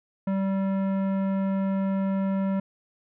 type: tone with tanh clipping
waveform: sine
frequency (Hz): 193.7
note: G3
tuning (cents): -20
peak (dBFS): -25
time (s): 0.27-2.6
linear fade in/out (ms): 5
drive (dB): 15
effects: none